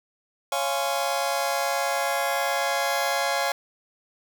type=chord; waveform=sawtooth; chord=Db major seventh; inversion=none; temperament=just; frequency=554.4 / 693 / 831.5 / 1039.4 Hz; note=Db5 / F5 / Ab5 / C6; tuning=0 / -14 / +2 / -12 cents; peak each=-24 / -24 / -25 / -30 dBFS; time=0.52-3.52 s; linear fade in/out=2 ms; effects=none